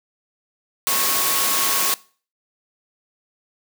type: tone in noise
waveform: sine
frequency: 1100 Hz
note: C#6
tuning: 14 cents flat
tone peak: -28 dBFS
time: 0.87-1.94 s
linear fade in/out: 0 ms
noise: white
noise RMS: -20 dBFS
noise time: 0.87-1.94 s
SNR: -11 dB
effects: noise-tail reverb RT60 0.4 s tail -21 dB re dry + high-pass 200 Hz 12 dB/octave